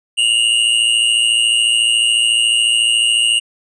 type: tone pair together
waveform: square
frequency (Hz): 2794 / 2908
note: F7 / F#7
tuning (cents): 0 / -31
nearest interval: minor second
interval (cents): 69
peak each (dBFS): -15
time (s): 0.17-3.4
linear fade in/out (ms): 20
effects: resampled to 22050 Hz